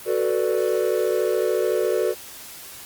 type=chord; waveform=triangle; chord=B minor seventh; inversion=second; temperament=equal; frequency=370 / 440 / 493.9 / 587.3 Hz; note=F#4 / A4 / B4 / D5; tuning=0 / 0 / 0 / 0 cents; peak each=-22 / -22 / -23 / -25 dBFS; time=0.05-2.15 s; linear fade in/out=50 ms; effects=white hiss -40 dBFS RMS until 2.85 s + Opus 32 kbps